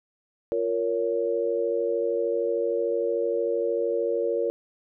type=chord; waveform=sine; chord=Bb minor; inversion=second; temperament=just; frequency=349.6 / 466.2 / 559.4 Hz; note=F4 / Bb4 / Db5; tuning=+2 / 0 / +16 cents; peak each=-30 / -25 / -28 dBFS; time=0.52-4.5 s; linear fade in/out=0 ms; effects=none